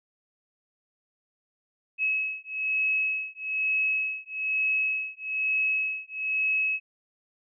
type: beating tone pair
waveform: sine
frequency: 2571 / 2572.1 Hz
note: E7 / E7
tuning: -44 / -43 cents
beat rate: 1.1 Hz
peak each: -28 dBFS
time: 1.98-6.8 s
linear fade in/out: 50 ms
effects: none